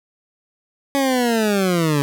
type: linear sweep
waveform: 20% pulse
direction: down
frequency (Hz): 280 to 138.9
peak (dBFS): -11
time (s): 0.95-2.02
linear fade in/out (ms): 0
effects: none